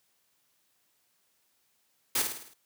white noise with echo, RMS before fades -27 dBFS, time 2.15-2.22 s, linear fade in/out 5 ms, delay 53 ms, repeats 6, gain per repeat -5 dB, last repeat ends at 2.538 s, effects white hiss -72 dBFS RMS until 2.65 s + high-pass 80 Hz 12 dB/octave

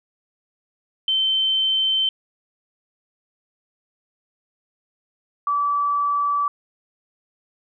sine tone pair in turn, 3093 / 1153.9 Hz, G7 / D6, -24 / -31 cents, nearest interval octave + perfect fourth, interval 1707 cents, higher first, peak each -17 / -18 dBFS, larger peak first, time 1.08-2.09 / 5.47-6.48 s, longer neither, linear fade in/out 2 ms, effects none

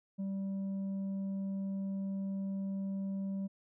sine tone with tanh clipping, 194.6 Hz, G3, 12 cents flat, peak -35 dBFS, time 0.18-3.48 s, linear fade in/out 20 ms, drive 4 dB, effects none

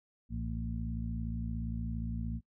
harmonic tone with a mistuned harmonic, 57.2 Hz, A#1, 32 cents flat, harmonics 1 / 2 / 3 / 4, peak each -37 / -40 / -42 / -40 dBFS, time 0.29-2.41 s, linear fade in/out 50 ms, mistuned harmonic 1, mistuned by +120 cents, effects noise-tail reverb RT60 0.1 s tail -24 dB re dry

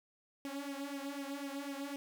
sawtooth tone with flanger, 279.6 Hz, C#4, 15 cents sharp, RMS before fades -42 dBFS, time 0.45-1.96 s, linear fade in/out 0 ms, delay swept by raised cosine 0.34 to 3.34 ms, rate 4 Hz, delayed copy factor +0.75, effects none

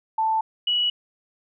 sine tone pair in turn, 883 / 2932 Hz, A5 / F#7, +6 / -16 cents, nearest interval octave + major sixth, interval 2078 cents, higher second, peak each -19 dBFS, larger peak neither, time 0.18-0.41 / 0.67-0.9 s, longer neither, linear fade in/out 5 ms, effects none

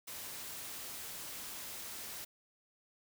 white noise, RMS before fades -45 dBFS, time 0.07-2.25 s, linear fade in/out 10 ms, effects none

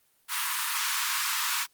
pink high-pass noise, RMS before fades -29 dBFS, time 0.28-1.67 s, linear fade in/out 50 ms, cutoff 930 Hz, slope 96 dB/octave, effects white hiss -67 dBFS RMS until 1.73 s + Opus 32 kbps

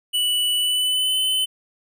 square tone with pitch glide, 2960 to 3036 Hz, F#7 to F#7, 0 to +44 cents, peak -19 dBFS, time 0.13-1.46 s, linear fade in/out 20 ms, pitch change +44 cents, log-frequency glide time 0.56-1.19 s, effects none

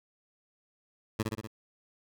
15% pulse tone with echo, 110 Hz, A2, in tune, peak -20 dBFS, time 1.19-1.23 s, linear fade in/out 10 ms, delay 61 ms, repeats 4, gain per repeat -3 dB, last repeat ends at 1.474 s, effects none

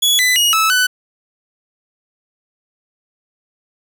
sawtooth tone with pitch steps, 3385 / 2001 / 2883 / 1305 / 1498 Hz, G#7 / B6 / F#7 / E6 / F#6, +32 / +22 / -46 / -18 / +21 cents, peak -8 dBFS, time 0.02-0.87 s, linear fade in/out 10 ms, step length 170 ms, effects none

